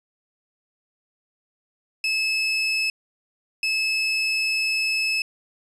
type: tone bursts at uneven times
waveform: 30% pulse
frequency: 2600 Hz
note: E7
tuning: 24 cents flat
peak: -18 dBFS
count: 2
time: 2.04-2.9 / 3.63-5.22 s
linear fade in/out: 2 ms
effects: resampled to 22050 Hz + 9-bit